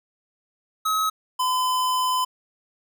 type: tone pair in turn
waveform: square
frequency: 1279 / 1015.1 Hz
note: D#6 / B5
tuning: +47 / +47 cents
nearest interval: major third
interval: 400 cents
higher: first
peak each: -21 dBFS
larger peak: neither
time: 0.85-1.1 / 1.39-2.25 s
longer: second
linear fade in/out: 10 ms
effects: none